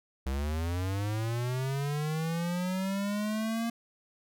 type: linear sweep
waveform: square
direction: up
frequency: 64.5 to 233.1 Hz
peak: -30 dBFS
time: 0.26-3.7 s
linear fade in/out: 5 ms
effects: none